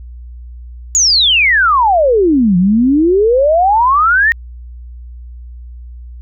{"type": "exponential two-way sweep", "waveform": "sine", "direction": "down then up", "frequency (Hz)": [7020, 172.9, 1881], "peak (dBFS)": -7, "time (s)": [0.95, 4.32], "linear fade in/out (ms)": 0, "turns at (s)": 2.57, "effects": ["added 60 Hz sine -28 dBFS peak until 6.21 s"]}